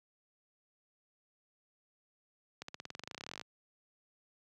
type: accelerating click train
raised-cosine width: 0.2 ms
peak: -25 dBFS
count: 23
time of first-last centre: 2.62-3.413 s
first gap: 64 ms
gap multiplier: 0.94
effects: high-pass 100 Hz 12 dB/octave